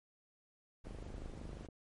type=noise; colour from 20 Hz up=brown; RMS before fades=-48 dBFS; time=0.84-1.67 s; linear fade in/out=10 ms
type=click train; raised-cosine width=2 ms; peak=-36 dBFS; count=22; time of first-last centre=0.87-1.687 s; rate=25.7 Hz
effects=MP3 48 kbps